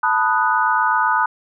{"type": "chord", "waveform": "sine", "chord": "B dominant seventh", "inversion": "third", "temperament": "equal", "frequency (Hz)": [880, 987.8, 1244.5, 1480], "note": ["A5", "B5", "D#6", "F#6"], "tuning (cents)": [0, 0, 0, 0], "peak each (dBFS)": -20, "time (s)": [0.03, 1.26], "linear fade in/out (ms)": 5, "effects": []}